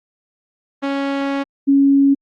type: tone pair in turn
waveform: sawtooth / sine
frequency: 277.2 / 277.2 Hz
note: C#4 / C#4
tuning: 0 / 0 cents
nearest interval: unison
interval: 0 cents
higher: neither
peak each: -14 / -9 dBFS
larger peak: second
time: 0.82-1.44 / 1.67-2.15 s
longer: first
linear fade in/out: 20 ms
effects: low-pass 3000 Hz 12 dB/octave + Opus 24 kbps